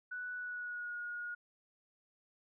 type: tone with pitch glide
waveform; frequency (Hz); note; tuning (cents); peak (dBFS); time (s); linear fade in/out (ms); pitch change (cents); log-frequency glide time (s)
sine; 1481 to 1440.5; F#6 to F#6; +1 to -47; -39; 0.11-1.35; 10; -48; 0.35-0.97
effects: none